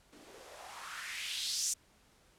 blue noise with band-pass filter sweep, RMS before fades -40 dBFS, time 0.12-1.74 s, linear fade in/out 10 ms, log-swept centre 250 to 7200 Hz, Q 2.9, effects pink hiss -66 dBFS RMS until 2.38 s + low-pass 11000 Hz 12 dB/octave

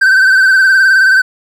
triangle tone with vibrato, 1544 Hz, G6, 27 cents flat, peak -3 dBFS, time 0.01-1.22 s, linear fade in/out 10 ms, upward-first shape sine, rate 19 Hz, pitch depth 49 cents each way, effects none

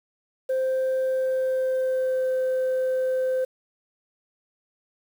sine tone with pitch glide, 522 to 516.6 Hz, C5 to C5, -4 to -22 cents, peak -19 dBFS, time 0.49-3.45 s, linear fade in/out 10 ms, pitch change -18 cents, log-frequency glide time 1.01-2.32 s, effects tanh soft clip ceiling -20 dBFS + 8-bit

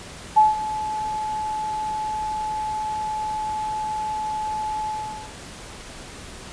sine tone with ADSR envelope, 860 Hz, A5, 40 cents flat, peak -9 dBFS, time 0.36-5.33 s, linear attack 17 ms, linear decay 170 ms, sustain -15 dB, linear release 450 ms, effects pink hiss -39 dBFS RMS until 6.52 s + resampled to 22050 Hz

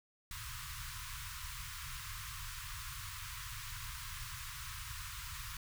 pink band-stop noise, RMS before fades -45 dBFS, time 0.31-5.57 s, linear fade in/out 2 ms, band 140 to 980 Hz, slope 96 dB/octave, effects none

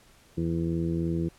harmonic tone, 83.2 Hz, E2, 17 cents sharp, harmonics 1 / 2 / 3 / 4 / 5 / 6, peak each -34 / -28 / -39 / -30 / -41 / -43 dBFS, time 0.37-1.29 s, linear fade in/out 10 ms, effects pink hiss -58 dBFS RMS until 1.38 s + low-pass 12000 Hz 12 dB/octave

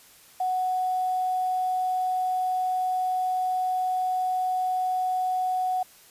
sine tone with quantisation, 740 Hz, F#5, in tune, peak -23 dBFS, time 0.4-5.83 s, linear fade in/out 5 ms, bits 8, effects white hiss -53 dBFS RMS until 6.1 s + resampled to 32000 Hz

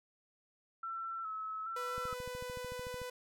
sine tone with vibrato, 1318.5 Hz, E6, in tune, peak -38 dBFS, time 0.83-2.14 s, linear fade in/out 5 ms, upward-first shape square, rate 1.2 Hz, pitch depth 32 cents each way
sawtooth tone with pitch glide, 493.9 to 498.2 Hz, B4 to B4, 0 to +15 cents, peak -37 dBFS, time 1.76-3.1 s, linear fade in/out 5 ms, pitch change +15 cents, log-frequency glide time 1.88-1.94 s
click train, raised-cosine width 5 ms, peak -36 dBFS, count 15, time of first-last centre 1.98-3.017 s, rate 13.5 Hz
effects none

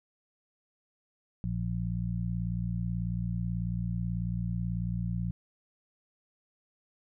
harmonic tone, 58.27 Hz, A#1, in tune, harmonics 1 / 2 / 3, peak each -36 / -33 / -33 dBFS, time 1.44-5.31 s, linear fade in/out 0 ms, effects none

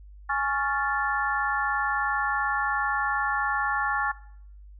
harmonic tone with a mistuned harmonic, 277.2 Hz, C#4, in tune, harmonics 3 / 4 / 5 / 6, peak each -29 / -29 / -29 / -29 dBFS, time 0.29-4.12 s, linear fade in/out 10 ms, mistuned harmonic 6, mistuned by +88 cents, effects noise-tail reverb RT60 0.6 s tail -18 dB re dry + added 50 Hz sine -44 dBFS peak until 4.79 s

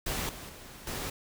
pink noise with level steps, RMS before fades -33 / -44 / -48 / -36 dBFS, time 0.06-1.1 s, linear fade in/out 5 ms, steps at 0.29 / 0.49 / 0.87 s, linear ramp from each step 2 ms, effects none

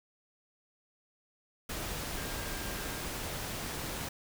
sine tone in noise, 1600 Hz, G6, 35 cents sharp, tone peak -48 dBFS, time 2.17-3.01 s, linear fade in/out 5 ms, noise pink, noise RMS -38 dBFS, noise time 1.69-4.09 s, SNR -13 dB, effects none

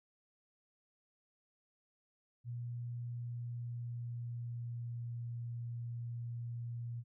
sine tone with pitch glide, 120 to 118.42 Hz, B2 to A#2, -49 to +28 cents, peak -39 dBFS, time 2.44-7.04 s, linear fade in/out 50 ms, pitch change -23 cents, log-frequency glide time 3.07-5.24 s, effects none

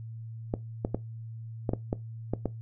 clicks, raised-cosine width 2 ms, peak -14 dBFS, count 8, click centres 0.539 / 0.849 / 0.946 / 1.692 / 1.735 / 1.929 / 2.336 / 2.457 s, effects noise-tail reverb RT60 0.2 s tail -19 dB re dry + added 113 Hz sine -38 dBFS peak until 2.61 s

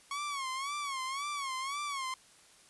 sawtooth tone with vibrato, 1105 Hz, C#6, 6 cents flat, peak -31 dBFS, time 0.11-2.14 s, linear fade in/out 2 ms, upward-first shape sine, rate 1.9 Hz, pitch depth 110 cents each way, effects white hiss -60 dBFS RMS until 2.69 s + resampled to 24000 Hz

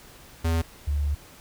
square / sine tone pair in turn, 82.41 / 72.55 Hz, E2 / D2, 0 / -21 cents, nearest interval major second, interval 221 cents, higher first, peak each -22 dBFS, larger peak neither, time 0.44-0.62 / 0.87-1.15 s, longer second, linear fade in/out 10 ms, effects pink hiss -49 dBFS RMS until 1.4 s

